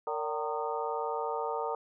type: harmonic tone with a mistuned harmonic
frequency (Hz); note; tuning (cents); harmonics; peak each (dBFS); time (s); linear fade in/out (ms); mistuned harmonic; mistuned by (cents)
153.3; D#3; -25; 3 / 4 / 5 / 6 / 7 / 8; -35 / -39 / -38 / -36 / -47 / -39; 0.07-1.75; 2; 4; -100
effects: none